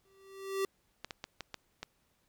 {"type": "tone with exponential growth", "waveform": "square", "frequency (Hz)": 388.6, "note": "G4", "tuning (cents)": -15, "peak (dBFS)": -29, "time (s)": [0.05, 0.65], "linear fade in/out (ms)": 2, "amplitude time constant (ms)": 130}
{"type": "clicks", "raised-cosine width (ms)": 0.2, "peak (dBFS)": -22, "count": 6, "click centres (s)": [1.046, 1.108, 1.241, 1.407, 1.543, 1.83]}
{"effects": ["pink hiss -74 dBFS RMS until 2.28 s"]}